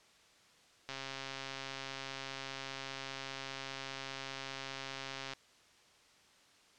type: click train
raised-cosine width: 0.2 ms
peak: -24 dBFS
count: 601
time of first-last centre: 0.89-5.334 s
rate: 135 Hz
effects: white hiss -64 dBFS RMS until 6.78 s + low-pass 6000 Hz 12 dB/octave